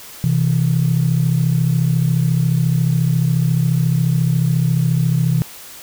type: tone pair together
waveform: sine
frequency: 128 / 162.21 Hz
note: C3 / E3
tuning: -38 / -28 cents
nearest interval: major third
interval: 410 cents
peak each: -15 dBFS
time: 0.24-5.42 s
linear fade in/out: 0 ms
effects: tanh soft clip ceiling -6 dBFS + white hiss -37 dBFS RMS until 5.82 s